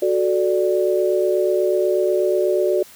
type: chord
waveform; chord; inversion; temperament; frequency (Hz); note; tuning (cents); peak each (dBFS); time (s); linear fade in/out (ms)
sine; D major; first; equal with one note detuned; 370 / 438.2 / 587.3; F#4 / A4 / D5; 0 / -7 / 0; -18 / -23 / -20; 0.02-2.83; 5
effects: white hiss -45 dBFS RMS until 2.95 s